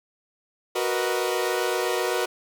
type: chord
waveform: sawtooth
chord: B major seventh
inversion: second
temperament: equal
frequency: 370 / 466.2 / 493.9 / 622.3 Hz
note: F#4 / A#4 / B4 / D#5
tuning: 0 / 0 / 0 / 0 cents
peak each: -23 / -25 / -25 / -28 dBFS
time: 0.75-2.26 s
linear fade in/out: 10 ms
effects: none